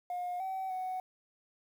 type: tone with pitch steps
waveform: sine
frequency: 715 / 762 / 744 Hz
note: F5 / G5 / F#5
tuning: +41 / -49 / +9 cents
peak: -32 dBFS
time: 0.1-1 s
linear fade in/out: 2 ms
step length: 300 ms
effects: tanh soft clip ceiling -32 dBFS + 10-bit

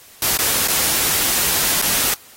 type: noise with dropouts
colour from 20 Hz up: white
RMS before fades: -18 dBFS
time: 0.22-2.14 s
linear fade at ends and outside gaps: 2 ms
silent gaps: 0.372-0.388 / 0.674-0.682 / 1.816-1.822 s
effects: white hiss -45 dBFS RMS until 2.36 s + AAC 48 kbps

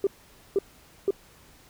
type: tone bursts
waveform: sine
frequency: 394.5 Hz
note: G4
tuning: 11 cents sharp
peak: -18 dBFS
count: 3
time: 0.04-1.107 s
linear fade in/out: 2 ms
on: 29 ms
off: 490 ms
effects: tanh soft clip ceiling -14 dBFS + pink hiss -55 dBFS RMS until 1.69 s

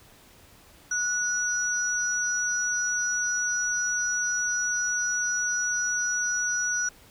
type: tone pair together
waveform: sine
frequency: 1462 / 5848 Hz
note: F#6 / F#8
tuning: -21 / -21 cents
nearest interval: 2 octaves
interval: 2400 cents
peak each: -27 dBFS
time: 0.91-6.89 s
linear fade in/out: 5 ms
effects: pink hiss -54 dBFS RMS until 7.1 s

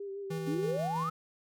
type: tone with vibrato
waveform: sine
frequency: 395.8 Hz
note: G4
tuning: 17 cents sharp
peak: -37 dBFS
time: 0-0.77 s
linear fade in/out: 5 ms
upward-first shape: sine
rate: 6.4 Hz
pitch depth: 31 cents each way
type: tone with tremolo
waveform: square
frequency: 162.6 Hz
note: E3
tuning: 23 cents flat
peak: -35 dBFS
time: 0.3-1.1 s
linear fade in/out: 10 ms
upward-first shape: square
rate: 6.1 Hz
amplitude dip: 25%
type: exponential sweep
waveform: sine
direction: up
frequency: 269.4 to 1318.5 Hz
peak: -31 dBFS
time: 0.47-1.1 s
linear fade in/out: 10 ms
effects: none

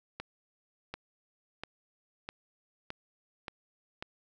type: accelerating click train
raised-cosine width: 0.3 ms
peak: -22 dBFS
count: 7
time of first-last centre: 0.2-4.025 s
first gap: 740 ms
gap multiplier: 0.94
effects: none

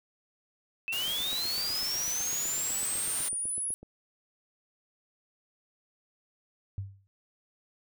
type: linear sweep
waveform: sine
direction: up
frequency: 2602 to 10548 Hz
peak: -30 dBFS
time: 0.88-3.74 s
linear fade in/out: 0 ms
type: noise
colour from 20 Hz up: white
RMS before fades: -37 dBFS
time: 0.92-3.29 s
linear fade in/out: 10 ms
type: click train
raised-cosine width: 2 ms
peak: -34 dBFS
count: 23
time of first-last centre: 1.08-3.83 s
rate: 8 Hz
type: tone with exponential decay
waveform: sine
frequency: 98 Hz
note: G2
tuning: in tune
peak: -29 dBFS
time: 6.78-7.07 s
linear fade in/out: 0 ms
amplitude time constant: 62 ms
effects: none

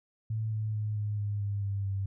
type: tone with pitch steps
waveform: sine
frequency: 110 / 108.17 / 106.38 / 104.61 / 102.87 / 101.16 / 99.48 / 97.83 Hz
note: A2 / A2 / G#2 / G#2 / G#2 / G#2 / G2 / G2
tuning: 0 / -29 / +42 / +13 / -16 / -45 / +26 / -3 cents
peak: -29 dBFS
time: 0.3-2.06 s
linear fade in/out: 5 ms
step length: 220 ms
effects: none

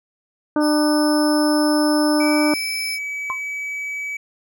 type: harmonic tone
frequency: 300 Hz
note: D4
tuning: 37 cents sharp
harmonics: 1 / 2 / 3 / 4 / 5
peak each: -16 / -22 / -26 / -28 / -30 dBFS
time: 0.56-2.54 s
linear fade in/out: 2 ms
type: tone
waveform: sawtooth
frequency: 5260 Hz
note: E8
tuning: 5 cents flat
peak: -23 dBFS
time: 0.6-2.99 s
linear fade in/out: 50 ms
type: tone with pitch glide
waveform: triangle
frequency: 2297 to 2284 Hz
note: D7 to D7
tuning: -39 to -49 cents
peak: -23 dBFS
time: 2.2-4.17 s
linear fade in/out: 5 ms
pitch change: -10 cents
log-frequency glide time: 2.79-2.98 s
type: tone with exponential decay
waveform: sine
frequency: 1050 Hz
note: C6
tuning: 6 cents sharp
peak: -18 dBFS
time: 3.3-3.41 s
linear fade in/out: 0 ms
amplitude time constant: 22 ms
effects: none

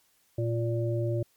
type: harmonic tone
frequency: 116.3 Hz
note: A#2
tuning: 4 cents flat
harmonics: 1 / 3 / 5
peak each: -27 / -32 / -34 dBFS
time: 0.38-1.23 s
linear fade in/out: 5 ms
effects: white hiss -67 dBFS RMS until 1.36 s + MP3 96 kbps

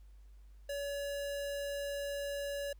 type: tone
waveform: square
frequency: 567 Hz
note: C#5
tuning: 39 cents sharp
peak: -37 dBFS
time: 0.69-2.73 s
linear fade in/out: 5 ms
effects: added 50 Hz sine -53 dBFS peak until 2.79 s + pink hiss -75 dBFS RMS until 2.79 s

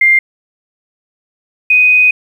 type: tone pair in turn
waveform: sine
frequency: 2100 / 2497 Hz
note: C7 / D#7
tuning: +6 / +6 cents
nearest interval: minor third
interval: 300 cents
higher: second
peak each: -5 dBFS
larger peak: neither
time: 0.01-0.19 / 1.7-2.11 s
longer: second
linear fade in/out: 5 ms
effects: 7-bit

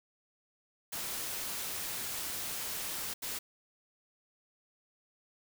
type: noise bursts at uneven times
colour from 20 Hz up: white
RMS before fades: -38 dBFS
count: 2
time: 0.92-3.14 / 3.22-3.39 s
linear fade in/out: 10 ms
effects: none

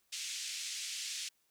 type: band-pass noise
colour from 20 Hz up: white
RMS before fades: -41 dBFS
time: 0.12-1.29 s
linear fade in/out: 10 ms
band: 2300 to 7500 Hz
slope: 24 dB/octave
effects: white hiss -75 dBFS RMS until 1.5 s

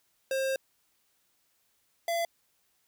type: tone pair in turn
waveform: square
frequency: 533 / 677.6 Hz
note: C5 / E5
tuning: +32 / +48 cents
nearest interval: major third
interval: 416 cents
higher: second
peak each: -28 dBFS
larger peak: neither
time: 0.31-0.56 / 2.08-2.25 s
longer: first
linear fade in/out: 2 ms
effects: white hiss -72 dBFS RMS until 2.87 s

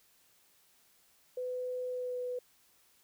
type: tone with pitch glide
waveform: sine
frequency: 502 to 496.5 Hz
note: B4 to B4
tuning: +28 to +9 cents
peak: -34 dBFS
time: 1.37-2.39 s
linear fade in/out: 5 ms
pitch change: -19 cents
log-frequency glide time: 1.89-2.19 s
effects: white hiss -67 dBFS RMS until 3.03 s

